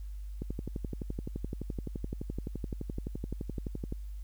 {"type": "click train", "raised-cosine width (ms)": 3, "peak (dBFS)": -23, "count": 42, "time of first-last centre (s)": [0.42, 3.924], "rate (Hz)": 11.7, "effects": ["added 50 Hz sine -38 dBFS peak until 4.23 s", "white hiss -67 dBFS RMS until 4.23 s"]}